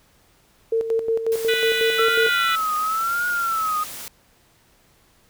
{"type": "tone with tremolo", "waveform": "sine", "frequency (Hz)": 452.4, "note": "A4", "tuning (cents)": 48, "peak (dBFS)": -17, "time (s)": [0.72, 2.29], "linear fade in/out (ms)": 5, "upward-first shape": "square", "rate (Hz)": 5.5, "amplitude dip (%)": 60}
{"type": "noise", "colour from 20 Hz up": "white", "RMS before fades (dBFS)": -35, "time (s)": [1.32, 4.08], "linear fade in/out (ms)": 0}
{"type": "harmonic tone", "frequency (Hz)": 493.9, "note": "B4", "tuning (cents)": 0, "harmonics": [3, 4, 5, 6, 7, 8], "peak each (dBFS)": [-26, -27, -28, -29, -29, -30], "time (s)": [1.48, 2.56], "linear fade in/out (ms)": 10}
{"type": "tone with vibrato", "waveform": "sine", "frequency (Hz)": 1335, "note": "E6", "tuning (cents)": 22, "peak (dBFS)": -20, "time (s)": [1.98, 3.84], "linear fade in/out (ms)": 10, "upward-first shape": "triangle", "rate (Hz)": 0.97, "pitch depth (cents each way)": 140}
{"effects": ["pink hiss -58 dBFS RMS until 5.29 s"]}